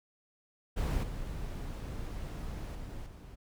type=noise with level steps; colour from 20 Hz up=brown; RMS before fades=-31 / -39 / -42 / -48 dBFS; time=0.76-3.36 s; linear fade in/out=20 ms; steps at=1.03 / 2.75 / 3.06 s; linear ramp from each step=5 ms; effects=none